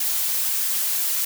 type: noise with flanger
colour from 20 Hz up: blue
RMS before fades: -23 dBFS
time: 0-1.25 s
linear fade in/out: 5 ms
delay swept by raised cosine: 1.5 to 7.3 ms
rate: 2 Hz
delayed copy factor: -0.5
effects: none